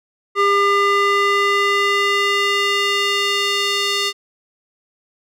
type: tone with band-pass filter sweep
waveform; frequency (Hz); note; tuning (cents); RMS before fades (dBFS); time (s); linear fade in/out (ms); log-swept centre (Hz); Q
square; 401.7; G4; +42; -17; 0.35-4.13; 50; 1300 to 3800; 1.3
effects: none